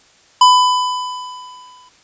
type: tone with exponential decay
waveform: square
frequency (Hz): 1000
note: B5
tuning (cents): +21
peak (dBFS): -5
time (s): 0.41-1.89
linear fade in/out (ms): 5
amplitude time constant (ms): 320
effects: white hiss -50 dBFS RMS until 2.03 s + resampled to 16000 Hz